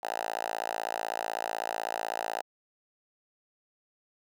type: tone with high-pass filter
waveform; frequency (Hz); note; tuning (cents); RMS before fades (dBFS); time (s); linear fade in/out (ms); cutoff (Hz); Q
5% pulse; 56; A1; +31; -34; 0.03-2.42; 5; 780; 3.6
effects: none